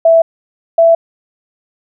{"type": "tone pair in turn", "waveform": "sine", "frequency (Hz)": [659.3, 664.7], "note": ["E5", "E5"], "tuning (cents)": [0, 14], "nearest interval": "unison", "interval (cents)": 14, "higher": "second", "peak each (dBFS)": -4, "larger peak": "neither", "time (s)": [[0.05, 0.22], [0.78, 0.95]], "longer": "neither", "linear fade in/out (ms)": 5, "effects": []}